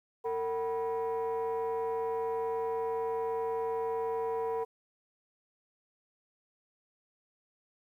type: tone cluster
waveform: sine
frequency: 455.3 / 757 / 979 Hz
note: A#4 / F#5 / B5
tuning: -41 / +39 / -15 cents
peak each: -30 / -38 / -36 dBFS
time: 0.24-4.65 s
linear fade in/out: 20 ms
effects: tanh soft clip ceiling -26 dBFS + 11-bit